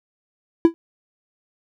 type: tone with exponential decay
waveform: triangle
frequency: 332.3 Hz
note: E4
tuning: 14 cents sharp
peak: -3 dBFS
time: 0.65-0.74 s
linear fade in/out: 0 ms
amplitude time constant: 18 ms
effects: none